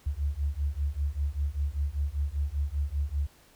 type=beating tone pair; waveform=sine; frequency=69.3 / 74.4 Hz; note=C#2 / D2; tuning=0 / +23 cents; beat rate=5.1 Hz; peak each=-30 dBFS; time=0.06-3.27 s; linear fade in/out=10 ms; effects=pink hiss -59 dBFS RMS until 3.55 s